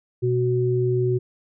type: tone pair together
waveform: sine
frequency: 123.5 / 370.1 Hz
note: B2 / F#4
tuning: 0 / 0 cents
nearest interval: octave + perfect fifth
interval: 1900 cents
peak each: -21 dBFS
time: 0.22-1.19 s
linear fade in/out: 20 ms
effects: none